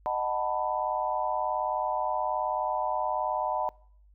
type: chord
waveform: sine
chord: B dominant seventh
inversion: first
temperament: just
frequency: 617.4 / 740.8 / 889 / 987.8 Hz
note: D#5 / F#5 / A5 / B5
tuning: -14 / +2 / +18 / 0 cents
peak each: -32 dBFS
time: 0.06-3.69 s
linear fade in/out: 0 ms
effects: noise-tail reverb RT60 0.6 s tail -24 dB re dry + added 50 Hz sine -55 dBFS peak until 4.14 s

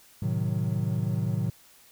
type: chord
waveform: triangle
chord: A diminished seventh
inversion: none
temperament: equal with one note detuned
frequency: 110 / 129.68 / 155.56 / 185 Hz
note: A2 / C3 / Eb3 / Gb3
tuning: 0 / -15 / 0 / 0 cents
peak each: -27 / -29 / -29 / -30 dBFS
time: 0.22-1.5 s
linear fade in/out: 5 ms
effects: white hiss -56 dBFS RMS until 1.91 s

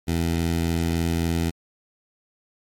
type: tone with notch filter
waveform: 15% pulse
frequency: 83.6 Hz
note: E2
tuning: 25 cents sharp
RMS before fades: -23 dBFS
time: 0.07-1.51 s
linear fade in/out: 20 ms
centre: 1100 Hz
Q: 1.1
effects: MP3 64 kbps

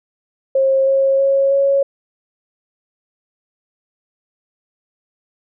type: tone with pitch steps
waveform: sine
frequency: 536 / 541.6 / 547.3 / 553 Hz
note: C5 / C#5 / C#5 / C#5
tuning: +42 / -40 / -22 / -4 cents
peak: -11 dBFS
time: 0.55-1.83 s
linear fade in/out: 5 ms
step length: 320 ms
effects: none

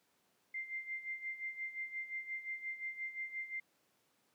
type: tone with tremolo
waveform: sine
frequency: 2093 Hz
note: C7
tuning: in tune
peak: -37 dBFS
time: 0.54-3.6 s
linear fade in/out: 5 ms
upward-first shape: sine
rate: 5.7 Hz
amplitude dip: 75%
effects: pink hiss -75 dBFS RMS until 4.34 s + high-pass 200 Hz 12 dB/octave

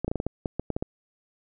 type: clicks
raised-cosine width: 2 ms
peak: -14 dBFS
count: 11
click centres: 0.046 / 0.08 / 0.115 / 0.157 / 0.201 / 0.266 / 0.458 / 0.596 / 0.703 / 0.765 / 0.825 s
effects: none

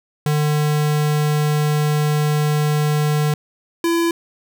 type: tone pair in turn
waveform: square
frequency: 150 / 336.7 Hz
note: D3 / E4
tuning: +37 / +37 cents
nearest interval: octave + major second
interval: 1400 cents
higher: second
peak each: -16 dBFS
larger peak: neither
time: 0.26-3.34 / 3.84-4.11 s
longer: first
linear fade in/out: 2 ms
effects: none

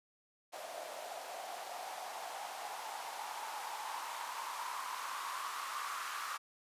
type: noise with band-pass filter sweep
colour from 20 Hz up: blue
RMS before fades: -43 dBFS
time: 0.52-6.38 s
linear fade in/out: 20 ms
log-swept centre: 640 to 1200 Hz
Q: 5.6
effects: resampled to 32000 Hz

